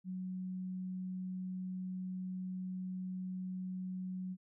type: tone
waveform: sine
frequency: 185 Hz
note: F#3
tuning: in tune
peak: -38 dBFS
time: 0.04-4.37 s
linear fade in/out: 50 ms
effects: none